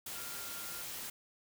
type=tone in noise; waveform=sine; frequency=1396.9 Hz; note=F6; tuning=in tune; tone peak=-51 dBFS; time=0.15-0.83 s; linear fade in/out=5 ms; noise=white; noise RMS=-43 dBFS; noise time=0.06-1.1 s; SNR=-11 dB; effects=none